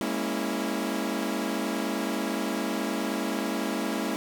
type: chord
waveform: sawtooth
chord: A# half-diminished seventh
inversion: third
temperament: equal with one note detuned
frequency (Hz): 203.5 / 233.1 / 277.2 / 329.6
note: G#3 / A#3 / C#4 / E4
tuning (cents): -35 / 0 / 0 / 0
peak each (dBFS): -29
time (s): 0.01-4.16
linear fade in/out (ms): 0
effects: none